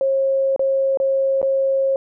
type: tone with dropouts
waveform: sine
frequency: 540 Hz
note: C#5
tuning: 45 cents flat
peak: -15 dBFS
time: 0.01-1.96 s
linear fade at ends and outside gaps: 1 ms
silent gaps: 0.562-0.594 / 0.973-1 / 1.416-1.428 s
effects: none